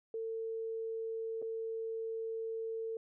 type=tone with dropouts; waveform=sine; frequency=450 Hz; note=A4; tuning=39 cents sharp; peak=-36 dBFS; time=0.14-2.97 s; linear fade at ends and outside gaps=2 ms; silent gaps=1.418-1.424 s; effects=none